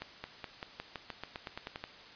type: accelerating click train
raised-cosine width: 0.3 ms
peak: -23 dBFS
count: 14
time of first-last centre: 0.02-1.84 s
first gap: 220 ms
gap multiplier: 0.92
effects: white hiss -52 dBFS RMS until 2.15 s + resampled to 11025 Hz